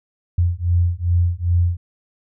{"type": "beating tone pair", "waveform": "sine", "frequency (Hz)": [86, 88.5], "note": ["F2", "F2"], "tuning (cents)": [-26, 23], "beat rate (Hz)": 2.5, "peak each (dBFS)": -18, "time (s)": [0.38, 1.77], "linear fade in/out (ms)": 5, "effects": []}